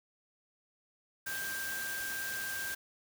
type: tone in noise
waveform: sine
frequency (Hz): 1584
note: G6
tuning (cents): +18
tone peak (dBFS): -37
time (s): 1.26-2.75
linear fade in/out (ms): 10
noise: white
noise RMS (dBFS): -41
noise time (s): 1.26-2.75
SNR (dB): +1
effects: none